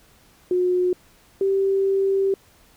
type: tone pair in turn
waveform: sine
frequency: 361.6 / 389.5 Hz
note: F#4 / G4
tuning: -40 / -11 cents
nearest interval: minor second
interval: 129 cents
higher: second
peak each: -17 dBFS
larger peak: neither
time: 0.51-0.93 / 1.41-2.34 s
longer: second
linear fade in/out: 2 ms
effects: pink hiss -55 dBFS RMS until 2.76 s